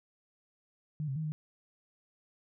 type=tone with pitch steps; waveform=sine; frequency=152.1 / 134.2 / 157.6 / 153.3 Hz; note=D#3 / C3 / D#3 / D#3; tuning=-39 / +44 / +23 / -25 cents; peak=-32 dBFS; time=1-1.32 s; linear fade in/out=0 ms; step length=80 ms; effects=none